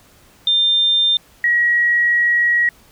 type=tone pair in turn; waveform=sine; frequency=3600 / 1907 Hz; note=A7 / A#6; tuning=+39 / +39 cents; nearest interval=major seventh; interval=1100 cents; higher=first; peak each=-12 / -12 dBFS; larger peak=neither; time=0.47-1.17 / 1.44-2.69 s; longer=second; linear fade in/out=2 ms; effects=pink hiss -50 dBFS RMS until 2.91 s